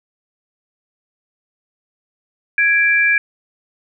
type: tone pair together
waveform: sine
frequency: 1659.7 / 2349 Hz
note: G#6 / D7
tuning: -2 / 0 cents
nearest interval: tritone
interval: 602 cents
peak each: -14 dBFS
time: 2.58-3.18 s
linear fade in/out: 2 ms
effects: none